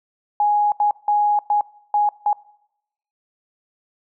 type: tone bursts at uneven times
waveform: sine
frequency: 830.6 Hz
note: G#5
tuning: in tune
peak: -14 dBFS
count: 6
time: 0.4-0.72 / 0.8-0.91 / 1.08-1.39 / 1.5-1.61 / 1.94-2.09 / 2.26-2.33 s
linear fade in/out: 2 ms
effects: noise-tail reverb RT60 0.8 s tail -23 dB re dry